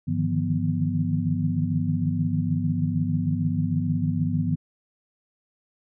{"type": "tone cluster", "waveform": "sine", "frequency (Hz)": [100.8, 151.7, 158.2, 174.1, 245.7], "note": ["G2", "D#3", "D#3", "F3", "B3"], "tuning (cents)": [49, -44, 29, -5, -9], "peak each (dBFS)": -28, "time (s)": [0.07, 4.56], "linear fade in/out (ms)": 20, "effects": []}